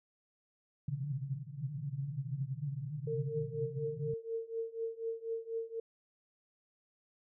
pink band-pass noise, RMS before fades -39 dBFS, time 0.88-4.14 s, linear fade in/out 5 ms, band 130 to 150 Hz, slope 96 dB/octave
sine tone with tremolo, 454.5 Hz, A#4, 44 cents flat, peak -32 dBFS, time 3.07-5.8 s, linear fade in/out 5 ms, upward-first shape triangle, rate 4.1 Hz, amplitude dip 95%
effects none

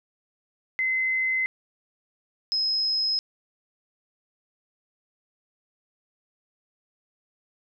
sine tone pair in turn, 2053 / 5121 Hz, C7 / D#8, -33 / +49 cents, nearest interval octave + major third, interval 1582 cents, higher second, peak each -22 dBFS, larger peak neither, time 0.79-1.46 / 2.52-3.19 s, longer neither, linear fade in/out 0 ms, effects none

